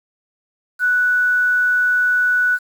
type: tone with quantisation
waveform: sine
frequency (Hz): 1480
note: F#6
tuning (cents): 0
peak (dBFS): -13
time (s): 0.79-2.59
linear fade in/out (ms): 50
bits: 7
effects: none